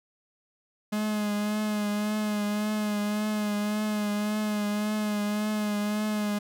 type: tone with vibrato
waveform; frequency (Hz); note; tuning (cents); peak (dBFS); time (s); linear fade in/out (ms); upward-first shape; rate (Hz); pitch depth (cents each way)
45% pulse; 210; G#3; +19; -26; 0.92-6.39; 10; triangle; 1.8; 34
effects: none